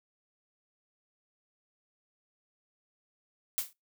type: noise with exponential decay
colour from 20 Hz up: blue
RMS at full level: -27 dBFS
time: 3.58-3.73 s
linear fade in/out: 0 ms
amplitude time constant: 32 ms
effects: noise-tail reverb RT60 0.2 s tail -21 dB re dry